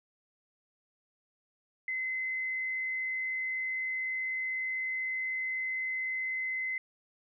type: tone with frequency modulation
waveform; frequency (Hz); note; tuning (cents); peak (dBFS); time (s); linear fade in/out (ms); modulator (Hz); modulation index
sine; 2049; C7; -37; -31; 1.88-6.78; 2; 63.5; 0.25
effects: none